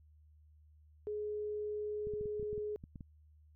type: tone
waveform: sine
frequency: 420.4 Hz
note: G#4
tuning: 21 cents sharp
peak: -36 dBFS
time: 1.07-2.76 s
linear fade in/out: 0 ms
type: clicks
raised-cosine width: 5 ms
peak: -35 dBFS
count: 11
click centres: 2.071 / 2.137 / 2.211 / 2.257 / 2.397 / 2.428 / 2.53 / 2.579 / 2.839 / 2.958 / 3.008 s
effects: added 76 Hz sine -60 dBFS peak until 3.55 s